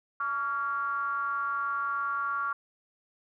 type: ring-modulated tone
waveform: triangle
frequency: 128.5 Hz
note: C3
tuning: 31 cents flat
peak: -23 dBFS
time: 0.2-2.53 s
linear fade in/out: 5 ms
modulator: 1260 Hz
effects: none